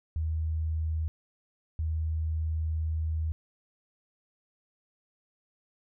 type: tone pair in turn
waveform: sine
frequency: 79.4 / 79.4 Hz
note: D#2 / D#2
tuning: +36 / +36 cents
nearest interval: unison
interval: 0 cents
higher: neither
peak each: -27 dBFS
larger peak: neither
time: 0.16-1.08 / 1.79-3.32 s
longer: second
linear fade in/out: 0 ms
effects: none